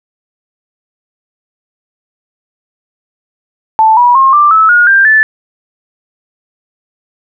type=tone with pitch steps; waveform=sine; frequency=880 / 970.8 / 1071 / 1181.5 / 1303.4 / 1437.8 / 1586.2 / 1749.9 Hz; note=A5 / B5 / C6 / D6 / E6 / F6 / G6 / A6; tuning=0 / -30 / +40 / +10 / -20 / +50 / +20 / -10 cents; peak=-3 dBFS; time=3.79-5.23 s; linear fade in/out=0 ms; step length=180 ms; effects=none